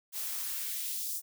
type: noise with high-pass filter sweep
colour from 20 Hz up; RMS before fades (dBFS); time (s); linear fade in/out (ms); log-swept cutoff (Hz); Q
blue; -36; 0.12-1.22; 50; 440 to 6500; 1.1
effects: none